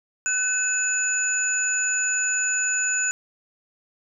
sine tone cluster, 1510 / 2586 / 6930 Hz, F#6 / E7 / A8, +35 / -34 / -27 cents, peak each -25 / -31 / -23 dBFS, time 0.26-3.11 s, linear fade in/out 0 ms, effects none

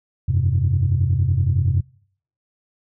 sine chord, F suspended second, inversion none, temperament equal, 87.31 / 98 / 130.81 Hz, F2 / G2 / C3, 0 / 0 / 0 cents, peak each -19 dBFS, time 0.28-1.81 s, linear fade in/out 10 ms, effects noise-tail reverb RT60 0.6 s tail -25 dB re dry + tanh soft clip ceiling -9 dBFS

